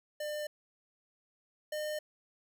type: tone pair in turn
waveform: square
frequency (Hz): 599 / 607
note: D5 / D#5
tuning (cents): +34 / -43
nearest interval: unison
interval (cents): 23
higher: second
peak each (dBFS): -36 / -35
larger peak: second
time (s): 0.2-0.47 / 1.72-1.99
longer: neither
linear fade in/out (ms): 5
effects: none